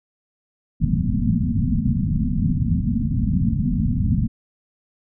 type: low-pass noise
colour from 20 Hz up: white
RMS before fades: -20 dBFS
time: 0.8-4.28 s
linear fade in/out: 20 ms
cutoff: 250 Hz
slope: 96 dB/octave
effects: none